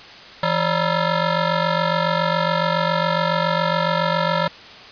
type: ring-modulated tone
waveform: 15% pulse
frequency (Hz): 380.8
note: F#4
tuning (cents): +50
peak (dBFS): -8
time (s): 0.43-4.48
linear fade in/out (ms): 2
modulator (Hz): 214
effects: white hiss -40 dBFS RMS until 4.91 s + resampled to 11025 Hz